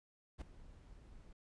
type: noise with ADSR envelope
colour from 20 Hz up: brown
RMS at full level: -40 dBFS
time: 0.38-1.33 s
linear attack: 34 ms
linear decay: 7 ms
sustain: -17 dB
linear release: 5 ms
effects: resampled to 22050 Hz